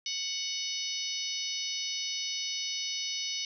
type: harmonic tone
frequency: 740 Hz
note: F#5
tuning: in tune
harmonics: 3 / 4 / 5 / 6 / 7 / 8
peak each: -42 / -38 / -39 / -40 / -38 / -39 dBFS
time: 0.06-3.45 s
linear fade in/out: 2 ms
effects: none